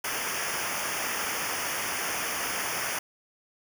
pink noise with comb filter, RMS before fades -31 dBFS, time 0.04-2.99 s, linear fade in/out 5 ms, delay 0.25 ms, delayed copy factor -1, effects none

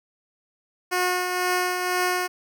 10% pulse tone with tremolo, 362 Hz, F#4, 38 cents flat, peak -12 dBFS, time 0.91-2.28 s, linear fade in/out 20 ms, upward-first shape triangle, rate 2 Hz, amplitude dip 45%, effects none

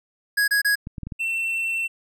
square tone bursts, 1661.2 Hz, G#6, in tune, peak -18 dBFS, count 3, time 0.37-0.756 s, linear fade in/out 10 ms, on 110 ms, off 28 ms
clicks, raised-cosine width 5 ms, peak -20 dBFS, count 5, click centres 0.871 / 0.982 / 1.033 / 1.07 / 1.122 s
triangle tone, 2695 Hz, E7, 38 cents sharp, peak -21 dBFS, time 1.19-1.88 s, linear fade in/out 20 ms
effects none

